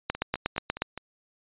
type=two click trains; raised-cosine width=0.3 ms; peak=-9 / -20 dBFS; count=7 / 5; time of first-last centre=0.1-0.82 / 0.15-0.976 s; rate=8.33 / 4.84 Hz; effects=resampled to 8000 Hz